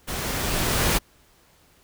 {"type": "noise with level ramp", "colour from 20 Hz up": "pink", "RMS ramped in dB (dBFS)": [-30, -20], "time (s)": [0.07, 0.99], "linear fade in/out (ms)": 20, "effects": ["pink hiss -58 dBFS RMS until 1.83 s"]}